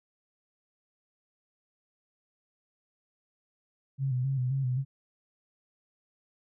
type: tone with vibrato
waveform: sine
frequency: 130.81 Hz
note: C3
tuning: in tune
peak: -26 dBFS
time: 3.98-4.85 s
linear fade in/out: 50 ms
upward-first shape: square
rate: 3.8 Hz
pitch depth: 64 cents each way
effects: none